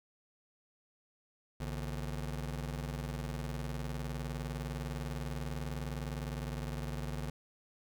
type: ring-modulated tone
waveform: 30% pulse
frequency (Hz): 99.4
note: G2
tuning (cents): +25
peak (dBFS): -31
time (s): 1.6-7.3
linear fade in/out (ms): 5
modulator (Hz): 39.8
effects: none